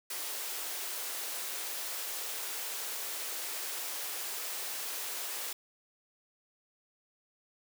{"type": "high-pass noise", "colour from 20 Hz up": "white", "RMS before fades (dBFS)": -38, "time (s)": [0.1, 5.53], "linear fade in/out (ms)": 5, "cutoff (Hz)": 350, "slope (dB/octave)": 24, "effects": []}